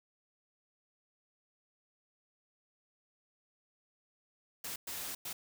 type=noise bursts at uneven times; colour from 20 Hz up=white; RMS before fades=-41 dBFS; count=3; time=4.64-4.76 / 4.87-5.15 / 5.25-5.33 s; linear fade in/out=5 ms; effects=none